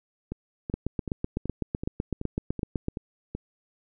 two click trains, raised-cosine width 3 ms, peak -19 / -14 dBFS, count 9 / 18, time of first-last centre 0.32-3.35 / 0.74-2.884 s, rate 2.64 / 7.93 Hz, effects none

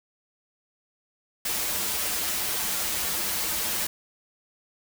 white noise with comb filter, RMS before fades -28 dBFS, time 1.45-3.87 s, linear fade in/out 5 ms, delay 7.5 ms, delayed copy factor -0.95, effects none

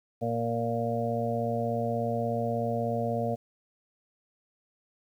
harmonic tone, 116.54 Hz, A#2, in tune, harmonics 1 / 2 / 4 / 5 / 6, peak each -33 / -33 / -33 / -33 / -33 dBFS, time 0.21-3.36 s, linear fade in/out 20 ms, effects 10-bit

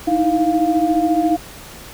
sine tone cluster, 310.1 / 324.4 / 700 Hz, D#4 / E4 / F5, -6 / -28 / +4 cents, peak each -18 dBFS, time 0.07-1.37 s, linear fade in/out 10 ms, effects pink hiss -37 dBFS RMS until 1.93 s

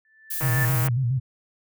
sine tone with exponential growth, 1760 Hz, A6, in tune, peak -22 dBFS, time 0.05-0.65 s, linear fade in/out 1 ms, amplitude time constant 130 ms
violet noise, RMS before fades -29 dBFS, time 0.3-0.88 s, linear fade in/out 10 ms
click train, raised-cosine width 0.5 ms, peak -17 dBFS, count 76, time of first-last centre 0.41-0.885 s, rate 158 Hz
sine tone with vibrato, 125.3 Hz, B2, 25 cents sharp, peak -20 dBFS, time 0.42-1.2 s, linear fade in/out 20 ms, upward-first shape square, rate 7.3 Hz, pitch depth 97 cents each way
effects none

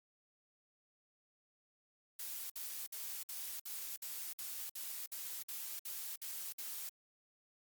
blue noise bursts, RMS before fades -44 dBFS, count 13, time 2.19-6.892 s, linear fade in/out 5 ms, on 310 ms, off 56 ms, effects Opus 48 kbps

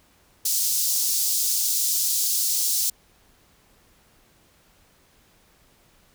pink high-pass noise, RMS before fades -23 dBFS, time 0.45-2.9 s, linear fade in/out 5 ms, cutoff 5000 Hz, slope 24 dB/octave, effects pink hiss -59 dBFS RMS until 6.14 s

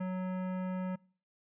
sine tone with hard clipping, 185 Hz, F#3, in tune, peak -35 dBFS, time 0-0.96 s, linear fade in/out 10 ms, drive 16 dB, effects noise-tail reverb RT60 0.5 s tail -25 dB re dry + resampled to 8000 Hz

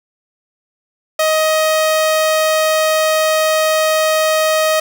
sawtooth tone, 628 Hz, D#5, 16 cents sharp, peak -8 dBFS, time 1.19-4.8 s, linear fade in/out 5 ms, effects none

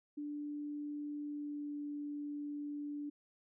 sine tone with pitch glide, 293.7 to 291.8 Hz, D4 to D4, 0 to -11 cents, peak -39 dBFS, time 0.17-3.1 s, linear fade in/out 10 ms, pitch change -11 cents, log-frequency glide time 1.21-1.77 s, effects none

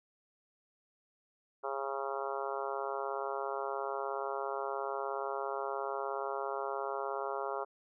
harmonic tone, 137 Hz, C#3, 20 cents flat, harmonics 3 / 4 / 5 / 6 / 7 / 8 / 9 / 10, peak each -40 / -41 / -42 / -43 / -43 / -44 / -45 / -45 dBFS, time 1.63-7.65 s, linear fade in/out 20 ms, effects none

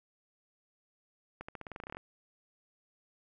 accelerating click train, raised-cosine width 0.5 ms, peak -27 dBFS, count 14, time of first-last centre 1.41-1.969 s, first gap 75 ms, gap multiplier 0.9, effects none

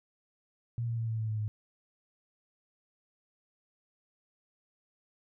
sine tone with pitch steps, 117.9 / 115.94 / 114.02 / 112.12 / 110.26 / 108.43 / 106.63 Hz, A#2 / A#2 / A#2 / A2 / A2 / A2 / G#2, +20 / -9 / -38 / +33 / +4 / -25 / +46 cents, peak -30 dBFS, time 0.78-1.48 s, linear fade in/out 0 ms, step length 100 ms, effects none

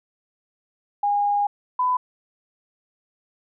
sine tone pair in turn, 817 / 1001.6 Hz, G#5 / B5, -29 / +24 cents, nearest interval major third, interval 353 cents, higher second, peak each -18 dBFS, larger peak neither, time 1.03-1.47 / 1.79-1.97 s, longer first, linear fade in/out 5 ms, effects none

